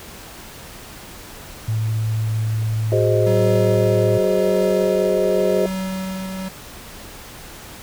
sine tone, 110 Hz, A2, in tune, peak -18 dBFS, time 1.68-4.18 s, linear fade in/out 5 ms
sine chord, Ab dominant seventh, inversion third, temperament equal, 370 / 415.3 / 523.3 / 622.3 Hz, Gb4 / Ab4 / C5 / Eb5, 0 / 0 / 0 / 0 cents, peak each -21 dBFS, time 2.92-5.66 s, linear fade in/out 2 ms
square tone with tremolo, 189 Hz, F#3, 37 cents sharp, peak -23 dBFS, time 3.26-6.49 s, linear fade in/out 10 ms, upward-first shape triangle, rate 0.9 Hz, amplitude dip 40%
effects pink hiss -38 dBFS RMS until 7.82 s

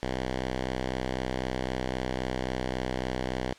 5% pulse tone with pitch glide, 64 to 63.56 Hz, C2 to C2, -38 to -50 cents, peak -18 dBFS, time 0.03-3.53 s, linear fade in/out 0 ms, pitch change -12 cents, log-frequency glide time 1.18-2.95 s, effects white hiss -54 dBFS RMS until 3.58 s + low-pass 5000 Hz 12 dB/octave

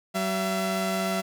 sawtooth tone pair together, 190 / 673.4 Hz, F#3 / E5, +46 / +37 cents, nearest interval octave + minor seventh, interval 2191 cents, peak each -24 dBFS, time 0.14-1.22 s, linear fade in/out 20 ms, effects none

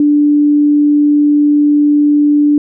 sine tone, 293.7 Hz, D4, in tune, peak -6 dBFS, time 0-2.58 s, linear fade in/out 2 ms, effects none

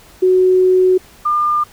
sine tone pair in turn, 370 / 1202.8 Hz, F#4 / D6, 0 / +41 cents, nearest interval octave + minor sixth, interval 2041 cents, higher second, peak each -8 / -12 dBFS, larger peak first, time 0.22-0.98 / 1.25-1.64 s, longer first, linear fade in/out 10 ms, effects pink hiss -44 dBFS RMS until 1.72 s

